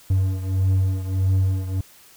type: beating tone pair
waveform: triangle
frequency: 94.3 / 95.9 Hz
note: F#2 / G2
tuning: +33 / -37 cents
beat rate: 1.6 Hz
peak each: -17 / -22 dBFS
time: 0.1-1.81 s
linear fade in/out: 5 ms
effects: white hiss -50 dBFS RMS until 2.16 s